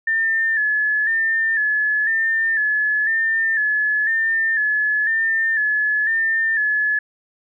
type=tone with vibrato; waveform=sine; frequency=1755 Hz; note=A6; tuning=5 cents flat; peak=-16 dBFS; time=0.07-6.99 s; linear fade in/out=5 ms; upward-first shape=square; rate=1 Hz; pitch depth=45 cents each way; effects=none